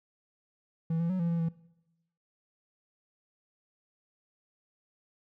triangle tone with pitch steps, 163.6 / 168.4 / 185.8 / 169.5 / 168.4 / 165.2 Hz, E3 / E3 / F#3 / E3 / E3 / E3, -13 / +37 / +7 / +49 / +37 / +4 cents, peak -25 dBFS, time 0.9-1.488 s, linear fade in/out 5 ms, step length 98 ms, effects noise-tail reverb RT60 0.9 s tail -20 dB re dry

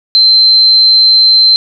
sine tone, 4105 Hz, C8, 34 cents flat, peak -3 dBFS, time 0.15-1.56 s, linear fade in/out 0 ms, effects none

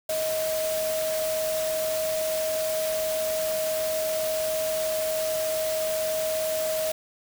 sine tone in noise, 631 Hz, D#5, 24 cents sharp, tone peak -25 dBFS, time 0.09-6.92 s, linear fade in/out 5 ms, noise white, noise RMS -33 dBFS, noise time 0.09-6.92 s, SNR +5 dB, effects none

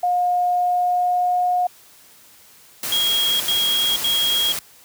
sine tone with pitch glide, 715 to 720 Hz, F5 to F#5, +41 to -47 cents, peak -16 dBFS, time 0.03-1.67 s, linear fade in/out 5 ms, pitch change +12 cents, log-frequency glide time 0.52-1.47 s
white noise, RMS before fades -26 dBFS, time 2.83-4.59 s, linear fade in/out 2 ms
sine tone bursts, 3279 Hz, G#7, 23 cents flat, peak -17 dBFS, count 3, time 2.92-4.522 s, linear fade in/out 2 ms, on 480 ms, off 81 ms
effects white hiss -49 dBFS RMS until 4.84 s + high-pass 60 Hz 12 dB/octave

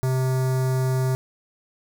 square tone with notch filter, 130 Hz, C3, 11 cents flat, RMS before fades -22 dBFS, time 0.03-1.15 s, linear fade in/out 0 ms, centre 2900 Hz, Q 0.66, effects none

